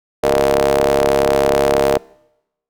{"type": "ring-modulated tone", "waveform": "sawtooth", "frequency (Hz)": 69.3, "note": "C#2", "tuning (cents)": 0, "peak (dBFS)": -5, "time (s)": [0.23, 1.98], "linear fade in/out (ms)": 10, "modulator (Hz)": 536, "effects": ["noise-tail reverb RT60 0.9 s tail -26 dB re dry"]}